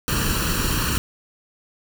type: noise with comb filter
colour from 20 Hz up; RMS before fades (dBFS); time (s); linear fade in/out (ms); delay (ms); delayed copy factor
pink; -22; 0.08-0.98; 0; 0.7; +0.75
effects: none